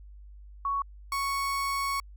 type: tone pair in turn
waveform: sine / 35% pulse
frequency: 1114 / 1108.7 Hz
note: C#6 / C#6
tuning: +8 / 0 cents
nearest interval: unison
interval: 8 cents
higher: first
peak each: -26 dBFS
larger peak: neither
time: 0.65-0.82 / 1.12-2 s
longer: second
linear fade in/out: 2 ms
effects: added 50 Hz sine -45 dBFS peak until 2.16 s